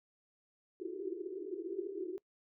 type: band-pass noise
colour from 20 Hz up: white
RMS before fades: -41 dBFS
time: 0.8-2.18 s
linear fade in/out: 0 ms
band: 340 to 400 Hz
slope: 96 dB/octave
effects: noise-tail reverb RT60 0.1 s tail -24 dB re dry